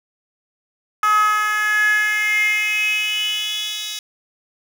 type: tone with high-pass filter sweep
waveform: 10% pulse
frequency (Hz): 423.9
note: G#4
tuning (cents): +35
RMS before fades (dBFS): -19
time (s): 1.03-3.99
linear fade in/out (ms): 2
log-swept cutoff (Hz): 1200 to 4000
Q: 8
effects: none